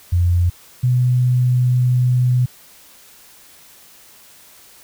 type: tone pair in turn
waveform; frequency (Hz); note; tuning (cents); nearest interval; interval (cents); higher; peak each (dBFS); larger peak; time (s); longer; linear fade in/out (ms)
sine; 87.6 / 124.93; F2 / B2; +6 / +20; tritone; 614; second; -12; neither; 0.12-0.5 / 0.83-2.46; second; 10
effects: white hiss -46 dBFS RMS until 4.83 s